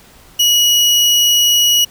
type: tone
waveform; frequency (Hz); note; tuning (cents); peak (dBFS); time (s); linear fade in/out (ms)
30% pulse; 2912; F#7; -28; -6; 0.39-1.85; 10
effects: pink hiss -44 dBFS RMS until 1.9 s